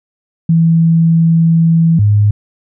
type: tone pair in turn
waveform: sine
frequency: 164.81 / 103.82 Hz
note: E3 / G#2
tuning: 0 / 0 cents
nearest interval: minor sixth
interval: 800 cents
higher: first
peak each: -6 dBFS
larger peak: neither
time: 0.49-1.99 / 1.99-2.31 s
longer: first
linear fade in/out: 5 ms
effects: none